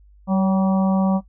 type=harmonic tone with a mistuned harmonic; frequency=191.8 Hz; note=G3; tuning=37 cents flat; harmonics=1 / 3 / 4 / 5 / 6; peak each=-16 / -26 / -28 / -30 / -32 dBFS; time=0.27-1.21 s; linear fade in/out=50 ms; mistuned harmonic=3; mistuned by=-36 cents; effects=noise-tail reverb RT60 0.1 s tail -17 dB re dry + added 50 Hz sine -47 dBFS peak until 1.28 s